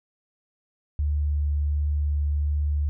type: tone with vibrato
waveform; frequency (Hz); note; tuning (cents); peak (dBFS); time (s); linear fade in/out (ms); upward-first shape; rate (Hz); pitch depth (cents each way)
sine; 73.42; D2; 0; -21; 0.99-2.89; 0; triangle; 1.4; 9
effects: none